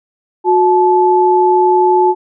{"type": "tone pair together", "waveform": "sine", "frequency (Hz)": [364.5, 867], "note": ["F#4", "A5"], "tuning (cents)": [-26, -26], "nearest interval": "octave + minor third", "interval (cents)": 1500, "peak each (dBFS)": -10, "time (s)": [0.44, 2.15], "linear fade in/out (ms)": 50, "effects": []}